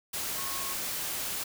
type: tone in noise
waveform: sine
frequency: 1091 Hz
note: C#6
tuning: 28 cents flat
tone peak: -41 dBFS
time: 0.37-0.74 s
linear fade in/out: 10 ms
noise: white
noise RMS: -34 dBFS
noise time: 0.13-1.44 s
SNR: -10 dB
effects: none